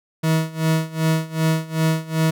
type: tone with tremolo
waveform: 40% pulse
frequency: 160 Hz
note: D#3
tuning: 49 cents sharp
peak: -14 dBFS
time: 0.23-2.31 s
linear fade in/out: 10 ms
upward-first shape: sine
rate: 2.6 Hz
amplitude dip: 90%
effects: none